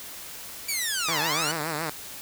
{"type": "linear two-way sweep", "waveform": "10% pulse", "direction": "down then up", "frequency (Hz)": [2349, 827, 1513], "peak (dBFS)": -17, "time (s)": [0.68, 1.52], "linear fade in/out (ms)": 10, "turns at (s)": 1.22}
{"type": "tone with vibrato", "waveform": "5% pulse", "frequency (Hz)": 156.6, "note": "D#3", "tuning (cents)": 11, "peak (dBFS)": -17, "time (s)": [1.08, 1.9], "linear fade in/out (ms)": 2, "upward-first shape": "triangle", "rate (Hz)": 7, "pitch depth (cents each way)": 140}
{"effects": ["white hiss -40 dBFS RMS until 2.21 s"]}